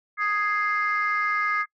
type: chord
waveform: sine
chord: Ab major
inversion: second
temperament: equal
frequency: 1244.5 / 1661.2 / 2093 Hz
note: Eb6 / Ab6 / C7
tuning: 0 / 0 / 0 cents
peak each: -24 / -27 / -26 dBFS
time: 0.17-1.66 s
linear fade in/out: 50 ms
effects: noise-tail reverb RT60 0.1 s tail -25 dB re dry + tanh soft clip ceiling -15 dBFS